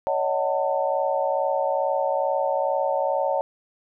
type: chord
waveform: sine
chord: D# half-diminished seventh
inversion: third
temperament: just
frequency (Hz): 560 / 622.3 / 746.7 / 896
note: C#5 / D#5 / F#5 / A5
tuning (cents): +18 / 0 / +16 / +31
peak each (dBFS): -24 / -27 / -28 / -27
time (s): 0.07-3.41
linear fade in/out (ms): 0
effects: none